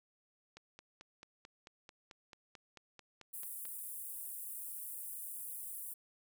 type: click train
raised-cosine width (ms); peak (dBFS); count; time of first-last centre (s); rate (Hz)
0.2; -35; 15; 0.57-3.654; 4.54
type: high-pass noise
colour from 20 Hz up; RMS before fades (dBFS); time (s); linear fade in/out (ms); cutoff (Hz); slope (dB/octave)
pink; -45; 3.33-5.94; 10; 9100; 48
effects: none